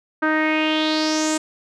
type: tone with low-pass filter sweep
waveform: sawtooth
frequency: 311.1 Hz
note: D#4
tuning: in tune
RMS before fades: -20 dBFS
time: 0.22-1.38 s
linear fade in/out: 10 ms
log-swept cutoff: 1500 to 8000 Hz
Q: 4.5
effects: none